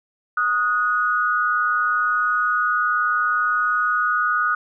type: tone pair together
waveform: sine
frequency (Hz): 1240.7 / 1460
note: D#6 / F#6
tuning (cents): -5 / -24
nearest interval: minor third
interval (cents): 281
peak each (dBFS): -20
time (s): 0.37-4.55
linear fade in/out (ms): 5
effects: none